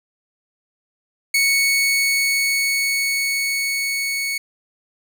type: tone with level ramp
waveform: sawtooth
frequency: 2217 Hz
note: C#7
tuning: in tune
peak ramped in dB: -11 to -18 dBFS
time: 1.34-4.38 s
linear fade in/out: 5 ms
effects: none